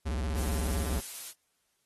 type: tone with vibrato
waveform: square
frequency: 69.3 Hz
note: C#2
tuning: in tune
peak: -30 dBFS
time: 0.05-1.01 s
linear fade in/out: 20 ms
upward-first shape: square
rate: 16 Hz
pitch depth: 230 cents each way
type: noise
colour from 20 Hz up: blue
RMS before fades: -39 dBFS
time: 0.34-1.34 s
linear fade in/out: 50 ms
effects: white hiss -75 dBFS RMS until 1.85 s + AAC 32 kbps